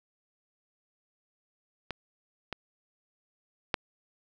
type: clicks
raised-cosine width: 0.3 ms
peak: -18 / -18 / -9 dBFS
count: 3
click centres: 1.907 / 2.527 / 3.742 s
effects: none